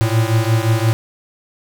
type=beating tone pair; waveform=square; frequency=110 / 115.7 Hz; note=A2 / A#2; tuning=0 / -13 cents; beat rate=5.7 Hz; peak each=-16 / -18 dBFS; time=0.01-0.93 s; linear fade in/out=0 ms; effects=none